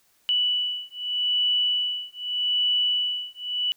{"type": "beating tone pair", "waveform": "sine", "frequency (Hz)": [2960, 2960.82], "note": ["F#7", "F#7"], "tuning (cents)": [0, 1], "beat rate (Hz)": 0.82, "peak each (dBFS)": -25, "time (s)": [0.29, 3.72], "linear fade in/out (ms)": 0, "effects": ["white hiss -64 dBFS RMS until 3.76 s"]}